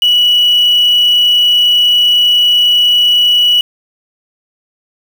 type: tone with quantisation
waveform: sine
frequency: 2939 Hz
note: F#7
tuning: 12 cents flat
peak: -6 dBFS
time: 0.02-3.61 s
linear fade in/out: 2 ms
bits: 4
effects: none